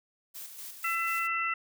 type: noise with tremolo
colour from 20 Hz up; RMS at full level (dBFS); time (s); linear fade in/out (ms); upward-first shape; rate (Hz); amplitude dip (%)
blue; -42; 0.34-1.28; 20; square; 4.1; 45
type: harmonic tone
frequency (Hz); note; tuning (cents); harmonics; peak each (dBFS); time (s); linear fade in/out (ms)
670; E5; +28; 2 / 3 / 4; -31 / -33 / -33; 0.84-1.54; 5
effects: none